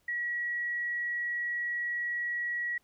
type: tone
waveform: sine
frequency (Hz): 1920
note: B6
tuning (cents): -49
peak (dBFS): -30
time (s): 0.08-2.78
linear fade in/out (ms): 5
effects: pink hiss -71 dBFS RMS until 2.83 s